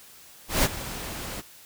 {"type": "noise with ADSR envelope", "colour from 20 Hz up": "pink", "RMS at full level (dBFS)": -20, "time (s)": [0.48, 1.42], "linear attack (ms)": 160, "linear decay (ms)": 36, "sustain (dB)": -15, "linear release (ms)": 25, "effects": ["white hiss -50 dBFS RMS until 1.65 s"]}